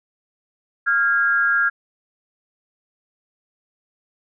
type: tone pair together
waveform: sine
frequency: 1392 / 1637.3 Hz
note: F6 / G#6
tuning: -6 / -25 cents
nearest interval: minor third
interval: 281 cents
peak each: -18 dBFS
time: 0.86-1.7 s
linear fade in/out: 20 ms
effects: none